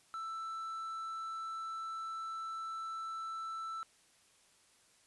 triangle tone, 1326 Hz, E6, 10 cents sharp, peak -37 dBFS, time 0.14-3.83 s, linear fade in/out 0 ms, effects white hiss -67 dBFS RMS until 5.06 s + resampled to 24000 Hz

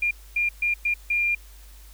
sine tone bursts at uneven times, 2401 Hz, D7, 38 cents sharp, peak -20 dBFS, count 5, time 0.02-0.11 / 0.36-0.49 / 0.62-0.74 / 0.85-0.94 / 1.1-1.35 s, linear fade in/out 5 ms, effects added 50 Hz sine -44 dBFS peak until 1.93 s + white hiss -53 dBFS RMS until 1.93 s

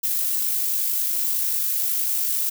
violet noise with amplitude modulation, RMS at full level -22 dBFS, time 0.03-2.5 s, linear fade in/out 10 ms, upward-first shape sine, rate 51 Hz, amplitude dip 25%, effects none

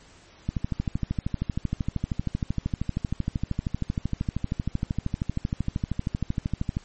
click train, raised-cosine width 5 ms, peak -13 dBFS, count 82, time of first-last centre 0.49-6.769 s, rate 12.9 Hz, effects pink hiss -53 dBFS RMS until 6.84 s + MP3 32 kbps

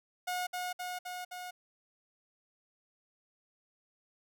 sawtooth tone with echo, 723 Hz, F#5, 40 cents flat, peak -29 dBFS, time 0.27-0.47 s, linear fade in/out 10 ms, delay 260 ms, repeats 4, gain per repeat -2 dB, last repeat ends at 1.51 s, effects none

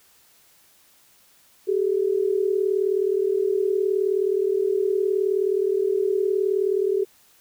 sine tone pair together, 384.1 / 423.3 Hz, G4 / G#4, -35 / +33 cents, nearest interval major second, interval 168 cents, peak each -21 / -23 dBFS, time 1.67-7.05 s, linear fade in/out 20 ms, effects white hiss -57 dBFS RMS until 7.4 s

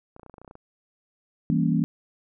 clicks, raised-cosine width 1 ms, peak -31 dBFS, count 12, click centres 0.164 / 0.196 / 0.232 / 0.263 / 0.297 / 0.341 / 0.382 / 0.416 / 0.447 / 0.478 / 0.511 / 0.554 s
sine chord, E diminished seventh, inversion none, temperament equal, 164.81 / 196 / 233.1 / 277.2 Hz, E3 / G3 / Bb3 / Db4, 0 / 0 / 0 / 0 cents, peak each -23 / -27 / -25 / -27 dBFS, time 1.5-1.84 s, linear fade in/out 0 ms
effects none

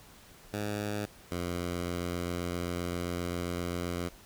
10% pulse tone pair in turn, 103.83 / 87.59 Hz, G#2 / F2, 0 / +6 cents, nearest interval minor third, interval 294 cents, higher first, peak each -24 / -24 dBFS, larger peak neither, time 0.53-1.06 / 1.31-4.09 s, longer second, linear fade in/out 10 ms, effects pink hiss -55 dBFS RMS until 4.25 s

